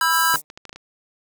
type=chord; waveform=square; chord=E minor; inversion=second; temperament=equal with one note detuned; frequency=987.8 / 1318.5 / 1609.3 Hz; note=B5 / E6 / G6; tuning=0 / 0 / +45 cents; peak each=-22 / -22 / -21 dBFS; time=0.01-0.36 s; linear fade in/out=2 ms
type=high-pass noise; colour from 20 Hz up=pink; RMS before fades=-27 dBFS; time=0.09-0.42 s; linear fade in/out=50 ms; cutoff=7500 Hz; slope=24 dB/octave
type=tone with exponential decay; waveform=10% pulse; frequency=151.6 Hz; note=D#3; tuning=45 cents flat; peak=-19 dBFS; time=0.34-0.44 s; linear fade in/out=0 ms; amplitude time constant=20 ms
type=clicks; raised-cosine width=0.2 ms; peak=-21 dBFS; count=6; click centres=0.501 / 0.575 / 0.653 / 0.694 / 0.729 / 0.76 s
effects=none